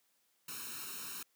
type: noise with comb filter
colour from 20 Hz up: white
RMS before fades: -44 dBFS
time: 0.48-1.23 s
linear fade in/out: 5 ms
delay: 0.74 ms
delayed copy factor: +0.9
effects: white hiss -75 dBFS RMS until 1.35 s + high-pass 150 Hz 12 dB/octave